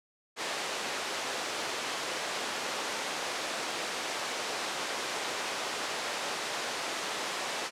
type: band-pass noise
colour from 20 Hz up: pink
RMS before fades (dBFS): -35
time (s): 0.36-7.71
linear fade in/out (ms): 50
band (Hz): 470 to 7000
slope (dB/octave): 12
effects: low-pass 11000 Hz 12 dB/octave